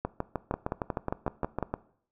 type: two click trains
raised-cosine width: 1 ms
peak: -15 / -15 dBFS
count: 7 / 12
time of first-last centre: 0.54-1.627 / 0.05-1.74 s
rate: 5.52 / 6.51 Hz
effects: noise-tail reverb RT60 0.6 s tail -19 dB re dry

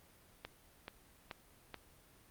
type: click train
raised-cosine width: 0.3 ms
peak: -27 dBFS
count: 4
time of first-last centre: 0.45-1.743 s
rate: 2.32 Hz
effects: pink hiss -64 dBFS RMS until 2.3 s + Opus 32 kbps

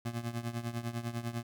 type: tone with tremolo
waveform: 25% pulse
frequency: 117.7 Hz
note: A#2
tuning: 17 cents sharp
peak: -28 dBFS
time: 0.05-1.43 s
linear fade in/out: 5 ms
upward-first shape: triangle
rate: 10 Hz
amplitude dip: 85%
effects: none

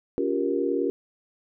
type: chord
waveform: sine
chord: G half-diminished seventh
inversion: second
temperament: just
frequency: 282.2 / 352.8 / 392 / 470.4 Hz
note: Db4 / F4 / G4 / Bb4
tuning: +31 / +18 / 0 / +16 cents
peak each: -28 dBFS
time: 0.18-0.9 s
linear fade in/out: 0 ms
effects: none

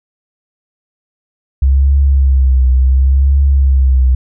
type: tone with vibrato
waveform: sine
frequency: 66.6 Hz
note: C2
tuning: 31 cents sharp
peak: -6 dBFS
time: 1.62-4.15 s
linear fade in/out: 5 ms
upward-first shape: triangle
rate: 0.7 Hz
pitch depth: 82 cents each way
effects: none

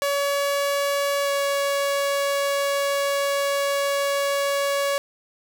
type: tone with pitch glide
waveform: sawtooth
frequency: 565 to 561.7 Hz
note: C#5 to C#5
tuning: +33 to +23 cents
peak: -17 dBFS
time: 0.02-4.98 s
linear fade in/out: 0 ms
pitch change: -10 cents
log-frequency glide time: 1.23-1.29 s
effects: none

